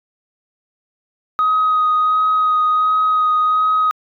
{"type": "tone with vibrato", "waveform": "sine", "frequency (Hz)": 1255, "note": "D#6", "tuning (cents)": 15, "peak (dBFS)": -11, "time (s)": [1.39, 3.91], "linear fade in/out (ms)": 0, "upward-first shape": "sine", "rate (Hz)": 1.4, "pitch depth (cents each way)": 13, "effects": ["tanh soft clip ceiling -9 dBFS"]}